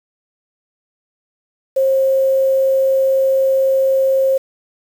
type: tone with quantisation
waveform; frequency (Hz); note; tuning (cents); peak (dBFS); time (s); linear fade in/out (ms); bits
sine; 534; C5; +35; -11; 1.76-4.38; 10; 6
effects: none